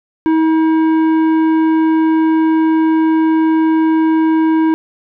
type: tone with tanh clipping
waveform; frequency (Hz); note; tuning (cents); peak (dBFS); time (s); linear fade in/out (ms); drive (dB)
sine; 319.6; D#4; +47; -11; 0.26-4.74; 0; 11
effects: none